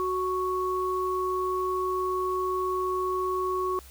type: tone pair together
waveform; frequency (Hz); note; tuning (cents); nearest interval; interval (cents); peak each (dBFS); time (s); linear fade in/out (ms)
sine; 370 / 1108.7; F#4 / C#6; 0 / 0; octave + perfect fifth; 1900; -28; 0-3.79; 0
effects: added 64 Hz sine -48 dBFS peak until 3.9 s + white hiss -52 dBFS RMS until 3.9 s